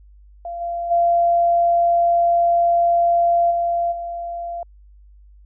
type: tone with level steps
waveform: sine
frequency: 688 Hz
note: F5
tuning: 26 cents flat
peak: -26 / -22 / -13 / -17 / -25 dBFS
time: 0.45-4.63 s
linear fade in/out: 2 ms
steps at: 0.6 / 0.9 / 3.5 / 3.91 s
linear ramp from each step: 20 ms
effects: added 50 Hz sine -44 dBFS peak until 5.45 s